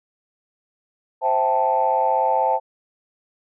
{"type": "chord", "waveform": "sine", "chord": "A minor seventh", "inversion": "first", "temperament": "equal", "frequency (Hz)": [523.3, 659.3, 784, 880], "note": ["C5", "E5", "G5", "A5"], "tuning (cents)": [0, 0, 0, 0], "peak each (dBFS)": [-23, -24, -22, -19], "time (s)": [1.21, 2.6], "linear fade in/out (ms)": 50, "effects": ["tanh soft clip ceiling -7 dBFS"]}